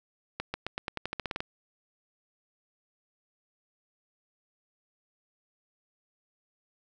accelerating click train, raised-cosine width 0.3 ms, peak -16 dBFS, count 13, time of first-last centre 0.4-1.405 s, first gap 140 ms, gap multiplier 0.9, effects none

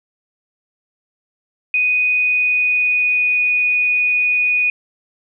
sine tone with pitch glide, 2489 to 2473 Hz, D#7 to D#7, 0 to -11 cents, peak -13 dBFS, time 1.74-4.7 s, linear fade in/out 2 ms, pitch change -11 cents, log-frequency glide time 2.06-3.4 s, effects none

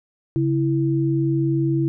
sine tone pair together, 138.59 / 329.6 Hz, C#3 / E4, 0 / 0 cents, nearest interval octave + minor third, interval 1500 cents, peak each -20 / -20 dBFS, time 0.36-1.88 s, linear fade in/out 0 ms, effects none

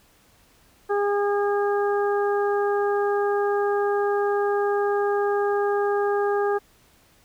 harmonic tone, 407.1 Hz, G#4, 35 cents flat, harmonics 1 / 2 / 3 / 4, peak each -21 / -27 / -31 / -33 dBFS, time 0.89-6.59 s, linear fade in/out 20 ms, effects pink hiss -58 dBFS RMS until 7.24 s

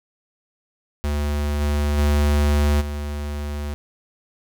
square tone with level steps, 73.3 Hz, D2, 3 cents flat, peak -21 / -19 / -16 / -26 dBFS, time 1.04-3.74 s, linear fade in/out 0 ms, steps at 1.6 / 1.97 / 2.8 s, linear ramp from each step 20 ms, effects none

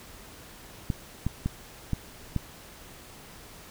clicks, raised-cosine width 5 ms, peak -14 dBFS, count 5, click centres 0.902 / 1.266 / 1.46 / 1.933 / 2.363 s, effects pink hiss -48 dBFS RMS until 3.7 s

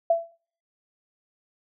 sine tone with exponential decay, 670 Hz, E5, 28 cents sharp, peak -14 dBFS, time 0.1-0.32 s, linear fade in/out 5 ms, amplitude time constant 46 ms, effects noise-tail reverb RT60 0.5 s tail -24 dB re dry

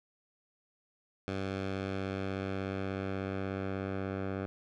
10% pulse tone with low-pass filter sweep, 96.5 Hz, G2, 27 cents flat, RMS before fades -36 dBFS, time 1.28-4.46 s, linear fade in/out 0 ms, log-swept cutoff 4200 to 1700 Hz, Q 0.79, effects none

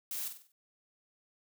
blue noise with echo, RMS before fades -38 dBFS, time 0.11-0.28 s, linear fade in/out 2 ms, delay 48 ms, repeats 5, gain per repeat -7 dB, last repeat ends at 0.52 s, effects none

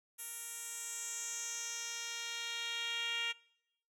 10% pulse tone with band-pass filter sweep, 466.2 Hz, A#4, in tune, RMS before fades -41 dBFS, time 0.18-3.33 s, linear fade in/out 20 ms, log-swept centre 11000 to 2900 Hz, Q 2.8, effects noise-tail reverb RT60 0.8 s tail -23 dB re dry

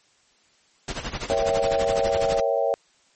pink noise with tremolo, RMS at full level -28 dBFS, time 0.88-2.4 s, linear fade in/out 2 ms, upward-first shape sine, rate 12 Hz, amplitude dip 80%
sine chord, A# diminished seventh, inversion none, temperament equal, 466.2 / 554.4 / 659.3 / 784 Hz, A#4 / C#5 / E5 / G5, 0 / 0 / 0 / 0 cents, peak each -26 / -23 / -25 / -28 dBFS, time 1.3-2.74 s, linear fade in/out 0 ms
effects white hiss -61 dBFS RMS until 3.15 s + MP3 32 kbps

